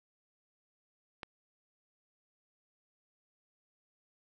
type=click; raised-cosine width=0.3 ms; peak=-24 dBFS; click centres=1.232 s; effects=none